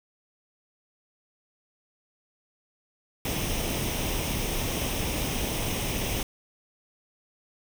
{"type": "noise with comb filter", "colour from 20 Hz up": "pink", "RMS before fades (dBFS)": -29, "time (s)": [3.25, 6.23], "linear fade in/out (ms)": 2, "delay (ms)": 0.34, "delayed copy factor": 0.55, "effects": []}